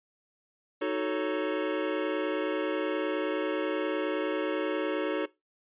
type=chord; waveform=square; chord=D# half-diminished seventh; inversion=none; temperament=equal; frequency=311.1 / 370 / 440 / 554.4 Hz; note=D#4 / F#4 / A4 / C#5; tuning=0 / 0 / 0 / 0 cents; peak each=-34 dBFS; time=0.81-5.26 s; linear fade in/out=10 ms; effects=noise-tail reverb RT60 0.2 s tail -19 dB re dry + resampled to 8000 Hz